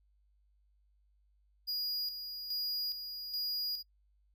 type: tone with tremolo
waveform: square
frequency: 4880 Hz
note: D#8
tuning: 34 cents flat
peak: -34 dBFS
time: 1.67-3.83 s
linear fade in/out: 20 ms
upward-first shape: square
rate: 1.2 Hz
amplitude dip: 55%
effects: noise-tail reverb RT60 0.1 s tail -24 dB re dry + added 50 Hz sine -67 dBFS peak until 4.34 s